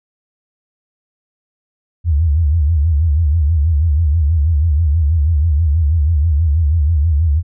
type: tone with vibrato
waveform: sine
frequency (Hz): 77.78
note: D#2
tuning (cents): 0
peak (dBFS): -10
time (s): 2.04-7.43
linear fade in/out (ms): 50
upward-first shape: sine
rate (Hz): 6.2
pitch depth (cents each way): 170
effects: none